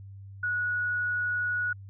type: tone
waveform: sine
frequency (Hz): 1461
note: F#6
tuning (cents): -22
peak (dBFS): -26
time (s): 0.43-1.73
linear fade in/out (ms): 5
effects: added 98 Hz sine -42 dBFS peak until 1.89 s